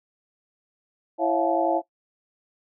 sine tone cluster, 333.1 / 546 / 665 / 716 / 863 Hz, E4 / C#5 / E5 / F5 / A5, +18 / -26 / +15 / +43 / -34 cents, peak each -26 / -26 / -25 / -26 / -28 dBFS, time 1.18-1.82 s, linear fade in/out 50 ms, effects noise-tail reverb RT60 0.1 s tail -20 dB re dry

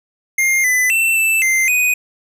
square tone with pitch steps, 2118 / 2005 / 2684 / 2649 / 2084 / 2490 Hz, C7 / B6 / E7 / E7 / C7 / D#7, +21 / +26 / +31 / +8 / -7 / +1 cents, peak -13 dBFS, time 0.38-1.94 s, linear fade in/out 5 ms, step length 260 ms, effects none

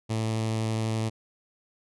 sawtooth tone with notch filter, 111 Hz, A2, 16 cents sharp, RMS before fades -28 dBFS, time 0.09-1.1 s, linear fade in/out 20 ms, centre 1500 Hz, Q 1.8, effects resampled to 24000 Hz

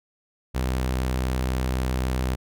sawtooth tone, 63.8 Hz, C2, 43 cents flat, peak -19 dBFS, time 0.54-2.36 s, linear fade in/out 20 ms, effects none

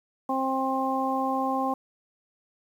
harmonic tone, 264.9 Hz, C4, 22 cents sharp, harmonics 1 / 2 / 3 / 4, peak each -29 / -32 / -28 / -30 dBFS, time 0.29-1.74 s, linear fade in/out 5 ms, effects 9-bit

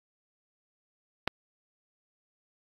click, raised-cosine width 0.3 ms, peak -10 dBFS, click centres 1.276 s, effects AAC 32 kbps

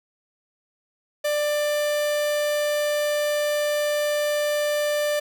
45% pulse tone, 592 Hz, D5, 14 cents sharp, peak -21 dBFS, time 1.24-5.2 s, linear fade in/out 10 ms, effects none

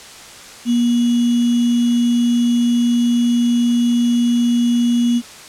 sine tone with sample-and-hold, 238.7 Hz, A#3, 41 cents sharp, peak -12 dBFS, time 0.65-5.22 s, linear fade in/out 50 ms, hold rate 3150 Hz, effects white hiss -37 dBFS RMS until 5.48 s + low-pass 8000 Hz 12 dB/octave

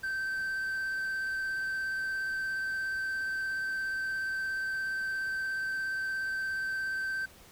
triangle tone with vibrato, 1553 Hz, G6, 17 cents flat, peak -29 dBFS, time 0.03-7.26 s, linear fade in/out 10 ms, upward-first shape triangle, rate 17 Hz, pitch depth 13 cents each way, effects pink hiss -55 dBFS RMS until 7.51 s

